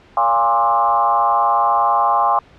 sine tone with frequency modulation, 937 Hz, A#5, 9 cents sharp, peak -12 dBFS, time 0.17-2.39 s, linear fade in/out 2 ms, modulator 120 Hz, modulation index 2.1, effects pink hiss -47 dBFS RMS until 2.58 s + low-pass 3000 Hz 12 dB/octave

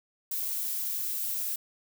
violet noise, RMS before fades -32 dBFS, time 0.31-1.56 s, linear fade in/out 5 ms, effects none

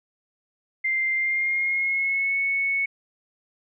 sine tone with pitch glide, 2093 to 2210 Hz, C7 to C#7, 0 to -6 cents, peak -21 dBFS, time 0.84-2.86 s, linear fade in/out 10 ms, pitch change +94 cents, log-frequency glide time 1.15-2.37 s, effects none

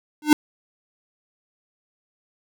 square tone with exponential growth, 301.2 Hz, D4, 44 cents sharp, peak -7 dBFS, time 0.22-0.33 s, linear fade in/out 2 ms, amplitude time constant 23 ms, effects none

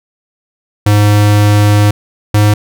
square tone pair in turn, 103.83 / 104.61 Hz, G#2 / G#2, 0 / +13 cents, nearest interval unison, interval 13 cents, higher second, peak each -6 dBFS, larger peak neither, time 0.86-1.91 / 2.34-2.54 s, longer first, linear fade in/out 5 ms, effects none

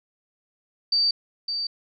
sine tone with echo, 4626 Hz, D8, 27 cents flat, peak -18 dBFS, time 0.92-1.11 s, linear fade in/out 5 ms, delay 560 ms, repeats 1, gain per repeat -7 dB, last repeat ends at 1.67 s, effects none

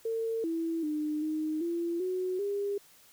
sine tone with pitch steps, 452.3 / 329.4 / 302.9 / 310.3 / 340.2 / 368.6 / 403.5 Hz, A4 / E4 / D#4 / D#4 / F4 / F#4 / G#4, +48 / -1 / -46 / -5 / -45 / -7 / -50 cents, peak -29 dBFS, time 0.05-2.78 s, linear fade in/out 5 ms, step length 390 ms, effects white hiss -59 dBFS RMS until 3.12 s

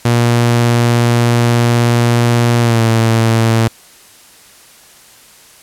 sawtooth tone with pitch glide, 118.9 to 113.73 Hz, A#2 to A#2, +35 to -42 cents, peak -5 dBFS, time 0.05-3.68 s, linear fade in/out 5 ms, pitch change -77 cents, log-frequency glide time 2.6-2.82 s, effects white hiss -42 dBFS RMS until 5.62 s + low-pass 12000 Hz 12 dB/octave

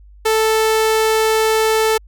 sawtooth tone, 440 Hz, A4, in tune, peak -9 dBFS, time 0.25-1.98 s, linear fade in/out 10 ms, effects added 50 Hz sine -40 dBFS peak until 2.07 s

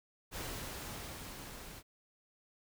pink noise with level ramp, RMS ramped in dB -41 to -50 dBFS, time 0.31-1.83 s, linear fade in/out 50 ms, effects none

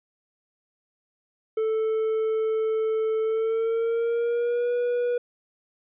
triangle tone with pitch glide, 440 to 485.4 Hz, A4 to B4, 0 to -30 cents, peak -20 dBFS, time 1.57-5.18 s, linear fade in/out 5 ms, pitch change +170 cents, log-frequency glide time 3.22-4.73 s, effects resampled to 8000 Hz

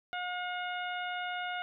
harmonic tone, 719 Hz, F#5, 50 cents flat, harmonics 1 / 2 / 3 / 4 / 5, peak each -37 / -38 / -43 / -44 / -48 dBFS, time 0.13-1.62 s, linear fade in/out 0 ms, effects none

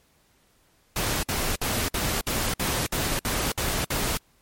pink noise bursts, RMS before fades -26 dBFS, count 10, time 0.96-4.173 s, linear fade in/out 2 ms, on 270 ms, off 57 ms, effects pink hiss -63 dBFS RMS until 4.41 s + MP3 64 kbps

